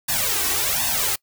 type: noise with flanger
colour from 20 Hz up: white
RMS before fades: -22 dBFS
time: 0.08-1.16 s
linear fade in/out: 10 ms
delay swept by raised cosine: 1.1 to 2.7 ms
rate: 1.3 Hz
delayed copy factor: +0.95
effects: noise-tail reverb RT60 0.1 s tail -24 dB re dry